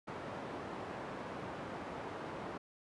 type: band-pass noise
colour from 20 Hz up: white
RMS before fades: -44 dBFS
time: 0.07-2.58 s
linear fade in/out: 10 ms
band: 100 to 920 Hz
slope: 12 dB/octave
effects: resampled to 24000 Hz